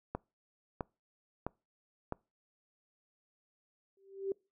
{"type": "click train", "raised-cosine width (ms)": 1, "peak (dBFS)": -21, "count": 4, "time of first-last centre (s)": [0.15, 2.124], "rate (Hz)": 1.52}
{"type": "tone with exponential growth", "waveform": "sine", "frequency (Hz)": 390, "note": "G4", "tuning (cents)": -9, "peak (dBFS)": -29, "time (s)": [3.97, 4.32], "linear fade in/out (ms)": 2, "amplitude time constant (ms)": 75}
{"effects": ["noise-tail reverb RT60 0.3 s tail -26 dB re dry"]}